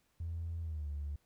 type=tone with pitch glide; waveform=triangle; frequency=83.3 to 72.52 Hz; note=E2 to D2; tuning=+19 to -21 cents; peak=-33 dBFS; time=0.2-1.16 s; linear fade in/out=5 ms; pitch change=-240 cents; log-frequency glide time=0.61-0.88 s; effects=tanh soft clip ceiling -34 dBFS + pink hiss -75 dBFS RMS until 1.25 s